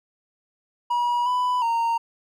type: tone with pitch steps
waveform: triangle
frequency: 964 / 994 / 924 Hz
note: B5 / B5 / A#5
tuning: -42 / +11 / -16 cents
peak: -18 dBFS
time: 0.9-1.98 s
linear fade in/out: 10 ms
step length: 360 ms
effects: none